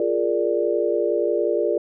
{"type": "chord", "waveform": "sine", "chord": "Bb dominant seventh", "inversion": "second", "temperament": "equal", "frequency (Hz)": [349.2, 415.3, 466.2, 587.3], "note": ["F4", "Ab4", "Bb4", "D5"], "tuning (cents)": [0, 0, 0, 0], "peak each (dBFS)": -24, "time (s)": [0, 1.78], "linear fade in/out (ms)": 2, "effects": []}